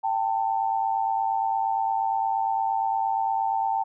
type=tone pair together; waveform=sine; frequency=784 / 892.6 Hz; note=G5 / A5; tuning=0 / +25 cents; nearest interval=major second; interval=225 cents; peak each=-25 / -25 dBFS; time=0.03-3.84 s; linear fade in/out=20 ms; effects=none